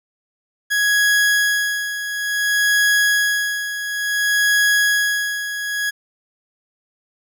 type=tone with tremolo; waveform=40% pulse; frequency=1665 Hz; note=G#6; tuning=4 cents sharp; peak=-12 dBFS; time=0.7-5.91 s; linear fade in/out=20 ms; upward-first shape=sine; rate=0.57 Hz; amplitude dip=70%; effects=none